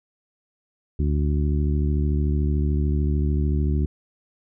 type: harmonic tone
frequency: 73.5 Hz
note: D2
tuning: 2 cents sharp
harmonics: 1 / 2 / 3 / 4 / 5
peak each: -20 / -26 / -30 / -32 / -34 dBFS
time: 0.99-3.86 s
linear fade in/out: 5 ms
effects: none